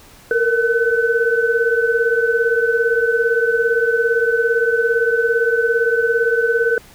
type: tone cluster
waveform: sine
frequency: 455.3 / 472.9 / 1512 Hz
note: A#4 / A#4 / F#6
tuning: -41 / +25 / +37 cents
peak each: -18 dBFS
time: 0.31-6.78 s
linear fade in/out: 2 ms
effects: pink hiss -45 dBFS RMS until 6.94 s